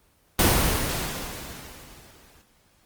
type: noise with exponential decay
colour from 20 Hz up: pink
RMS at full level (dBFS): -17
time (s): 0.39-2.42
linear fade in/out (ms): 2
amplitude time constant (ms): 440
effects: pink hiss -62 dBFS RMS until 2.85 s + Opus 24 kbps